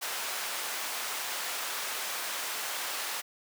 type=high-pass noise; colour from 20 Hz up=pink; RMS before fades=-35 dBFS; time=0.01-3.22 s; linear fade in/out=20 ms; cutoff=860 Hz; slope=12 dB/octave; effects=none